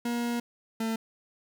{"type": "tone pair in turn", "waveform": "40% pulse", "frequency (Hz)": [237.9, 224.1], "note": ["A#3", "A3"], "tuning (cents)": [35, 32], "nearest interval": "minor second", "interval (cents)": 103, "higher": "first", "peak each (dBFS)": -27, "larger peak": "neither", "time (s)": [[0.05, 0.4], [0.8, 0.96]], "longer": "first", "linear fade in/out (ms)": 5, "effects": []}